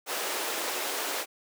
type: high-pass noise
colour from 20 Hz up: pink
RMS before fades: -32 dBFS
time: 0.06-1.26 s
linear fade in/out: 50 ms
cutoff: 370 Hz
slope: 24 dB/octave
effects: none